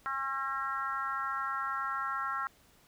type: harmonic tone with a mistuned harmonic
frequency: 270.7 Hz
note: C#4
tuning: 41 cents flat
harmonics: 3 / 4 / 5 / 6 / 7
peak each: -44 / -37 / -34 / -42 / -44 dBFS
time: 0.06-2.47 s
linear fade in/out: 0 ms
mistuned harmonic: 7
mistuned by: -15 cents
effects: pink hiss -63 dBFS RMS until 2.87 s